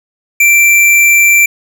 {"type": "tone", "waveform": "square", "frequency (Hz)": 2349, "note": "D7", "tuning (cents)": 0, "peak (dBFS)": -5, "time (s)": [0.4, 1.46], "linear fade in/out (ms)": 5, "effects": []}